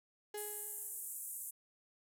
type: tone with exponential decay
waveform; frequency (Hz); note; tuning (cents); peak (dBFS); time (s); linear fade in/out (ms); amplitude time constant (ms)
35% pulse; 417.3; G#4; +8; -39; 0.34-1.13; 5; 170
type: band-pass noise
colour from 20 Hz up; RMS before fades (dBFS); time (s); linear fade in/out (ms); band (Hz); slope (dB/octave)
white; -45; 0.37-1.51; 10; 7700 to 14000; 48
effects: none